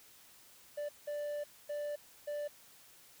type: tone bursts at uneven times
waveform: triangle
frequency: 587.3 Hz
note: D5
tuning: in tune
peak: -34 dBFS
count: 4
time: 0.77-0.89 / 1.07-1.44 / 1.69-1.96 / 2.27-2.48 s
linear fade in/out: 10 ms
effects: white hiss -60 dBFS RMS until 3.2 s